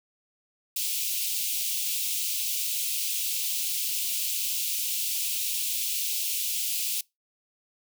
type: high-pass noise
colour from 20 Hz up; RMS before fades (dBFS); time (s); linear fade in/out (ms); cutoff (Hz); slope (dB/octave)
white; -29; 0.76-7.01; 5; 2500; 48
effects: noise-tail reverb RT60 0.2 s tail -24 dB re dry